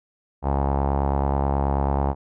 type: tone with low-pass filter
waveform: sawtooth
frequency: 69.3 Hz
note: C#2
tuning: in tune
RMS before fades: -22 dBFS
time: 0.42-2.15 s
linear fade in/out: 50 ms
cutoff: 850 Hz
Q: 3.9
effects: none